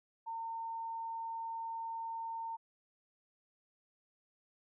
sine tone, 910 Hz, A#5, 42 cents flat, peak -38 dBFS, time 0.26-2.57 s, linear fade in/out 20 ms, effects none

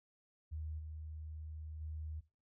sine tone with level steps, 77.78 Hz, D#2, in tune, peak -40 / -44 / -41 dBFS, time 0.51-2.21 s, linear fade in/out 20 ms, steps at 0.78 / 1.8 s, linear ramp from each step 20 ms, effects noise-tail reverb RT60 0.3 s tail -17 dB re dry

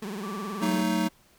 30% pulse tone with vibrato, 202.2 Hz, G#3, 46 cents flat, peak -30 dBFS, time 0.02-0.82 s, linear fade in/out 5 ms, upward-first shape triangle, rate 19 Hz, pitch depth 200 cents each way
sine tone, 1161 Hz, D6, 20 cents flat, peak -37 dBFS, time 0.23-0.67 s, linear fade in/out 5 ms
square chord, D# diminished, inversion first, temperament just, 186.68 / 224 / 311.1 Hz, F#3 / A3 / D#4, +16 / +31 / 0 cents, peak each -29 dBFS, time 0.61-1.09 s, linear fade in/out 20 ms
effects pink hiss -60 dBFS RMS until 1.38 s

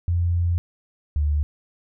sine tone pair in turn, 86.5 / 74.03 Hz, F2 / D2, -16 / +14 cents, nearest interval minor third, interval 270 cents, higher first, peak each -18 / -18 dBFS, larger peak neither, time 0.08-0.58 / 1.16-1.43 s, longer first, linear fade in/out 0 ms, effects none

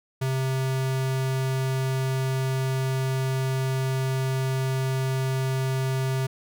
square tone, 132 Hz, C3, 16 cents sharp, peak -24 dBFS, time 0.21-6.27 s, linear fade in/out 10 ms, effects none

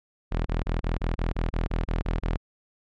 sawtooth tone bursts, 41.2 Hz, E1, in tune, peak -20 dBFS, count 12, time 0.31-2.374 s, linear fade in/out 20 ms, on 150 ms, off 24 ms, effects low-pass 3000 Hz 12 dB/octave

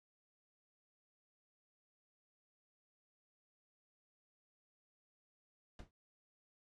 brown noise with exponential decay, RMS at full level -44 dBFS, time 5.79-5.91 s, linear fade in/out 2 ms, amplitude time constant 25 ms, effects low-pass 7000 Hz 12 dB/octave + AAC 48 kbps

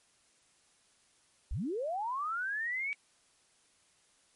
sine linear sweep, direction up, 34.97 to 2300 Hz, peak -32 dBFS, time 1.51-2.93 s, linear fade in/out 0 ms, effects white hiss -68 dBFS RMS until 4.35 s + MP3 48 kbps

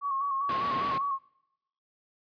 sine tone with vibrato, 1106 Hz, C#6, 4 cents flat, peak -27 dBFS, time 0.01-1.19 s, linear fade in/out 50 ms, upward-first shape square, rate 5 Hz, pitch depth 39 cents each way
pink band-pass noise, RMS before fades -37 dBFS, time 0.49-0.98 s, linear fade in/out 2 ms, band 170 to 3300 Hz, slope 12 dB/octave
effects noise-tail reverb RT60 0.8 s tail -22 dB re dry + resampled to 11025 Hz

